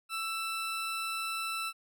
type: tone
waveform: 20% pulse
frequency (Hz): 1327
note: E6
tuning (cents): +11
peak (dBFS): -28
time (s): 0.09-1.73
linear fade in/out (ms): 50
effects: none